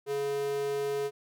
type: tone with high-pass filter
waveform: square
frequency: 140.7 Hz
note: C#3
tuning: 26 cents sharp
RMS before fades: -31 dBFS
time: 0.06-1.11 s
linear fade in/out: 50 ms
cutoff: 370 Hz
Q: 6.3
effects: none